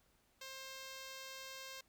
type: tone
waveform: 5% pulse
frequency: 530 Hz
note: C5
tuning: 22 cents sharp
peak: -36 dBFS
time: 0.41-1.81 s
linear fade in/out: 5 ms
effects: pink hiss -74 dBFS RMS until 1.88 s